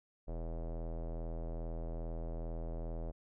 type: tone with low-pass filter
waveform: square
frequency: 41.2 Hz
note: E1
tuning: in tune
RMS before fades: -40 dBFS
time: 0.27-3.12 s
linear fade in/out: 20 ms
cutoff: 600 Hz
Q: 2.8
effects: none